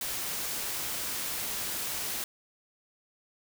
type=noise; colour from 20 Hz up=white; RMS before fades=-34 dBFS; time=0.01-2.24 s; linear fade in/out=2 ms; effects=none